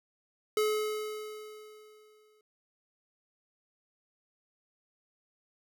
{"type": "tone with exponential decay", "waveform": "square", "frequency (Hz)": 427.5, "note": "A4", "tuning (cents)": -50, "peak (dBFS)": -25, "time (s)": [0.57, 2.41], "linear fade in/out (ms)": 2, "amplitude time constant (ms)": 400, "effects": []}